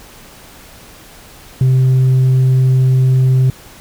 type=tone; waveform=sine; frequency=129.9 Hz; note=C3; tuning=12 cents flat; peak=-5 dBFS; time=1.61-3.5 s; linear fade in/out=2 ms; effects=tanh soft clip ceiling -7 dBFS + pink hiss -39 dBFS RMS until 3.8 s